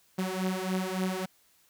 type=beating tone pair; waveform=sawtooth; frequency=185 / 188.5 Hz; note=F#3 / F#3; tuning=0 / +32 cents; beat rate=3.5 Hz; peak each=-28 dBFS; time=0.18-1.26 s; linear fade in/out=10 ms; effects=white hiss -65 dBFS RMS until 1.69 s